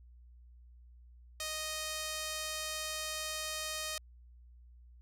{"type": "tone with band-pass filter", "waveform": "sawtooth", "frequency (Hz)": 622.3, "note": "D#5", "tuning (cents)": 0, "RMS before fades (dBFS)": -39, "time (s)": [1.4, 3.98], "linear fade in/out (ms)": 2, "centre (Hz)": 6600, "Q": 0.65, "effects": ["added 60 Hz sine -54 dBFS peak until 5.01 s"]}